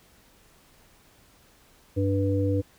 harmonic tone, 98 Hz, G2, in tune, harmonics 1 / 3 / 5, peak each -24 / -27 / -28 dBFS, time 1.96-2.62 s, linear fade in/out 20 ms, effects pink hiss -58 dBFS RMS until 2.78 s

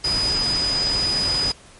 sine tone in noise, 4972 Hz, D#8, 2 cents flat, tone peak -19 dBFS, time 0.04-1.52 s, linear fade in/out 5 ms, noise pink, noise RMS -28 dBFS, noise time 0.04-1.52 s, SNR +6 dB, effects pink hiss -47 dBFS RMS until 1.79 s + MP3 48 kbps

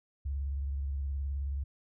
sine tone with vibrato, 69.3 Hz, C#2, in tune, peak -31 dBFS, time 0.25-1.64 s, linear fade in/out 10 ms, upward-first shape square, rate 19 Hz, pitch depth 74 cents each way, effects none

